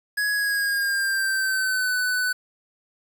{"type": "tone with pitch glide", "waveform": "square", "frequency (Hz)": [1672, 1498.2], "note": ["G#6", "F#6"], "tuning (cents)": [11, 21], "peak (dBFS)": -22, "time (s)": [0.17, 2.33], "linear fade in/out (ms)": 10, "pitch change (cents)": -190, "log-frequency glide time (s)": [0.33, 1.94], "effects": ["8-bit"]}